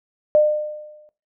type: tone with exponential decay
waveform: sine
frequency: 604 Hz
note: D5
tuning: 48 cents sharp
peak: -9 dBFS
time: 0.35-1.09 s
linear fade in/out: 0 ms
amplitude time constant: 160 ms
effects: noise-tail reverb RT60 0.3 s tail -18 dB re dry